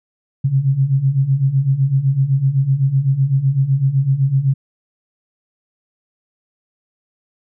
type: beating tone pair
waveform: sine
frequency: 130.9 / 138.8 Hz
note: C3 / C#3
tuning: +1 / +3 cents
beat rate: 7.9 Hz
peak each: -18 / -14 dBFS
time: 0.44-4.54 s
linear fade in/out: 10 ms
effects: none